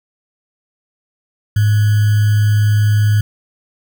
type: tone with sample-and-hold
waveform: sine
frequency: 105.2 Hz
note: G#2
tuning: 23 cents sharp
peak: -9 dBFS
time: 1.56-3.21 s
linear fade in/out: 5 ms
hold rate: 1575 Hz
effects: none